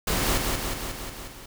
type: noise with echo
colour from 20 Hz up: pink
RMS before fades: -25 dBFS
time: 0.07-0.38 s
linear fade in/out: 5 ms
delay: 180 ms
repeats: 6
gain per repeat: -3 dB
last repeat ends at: 1.46 s
effects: none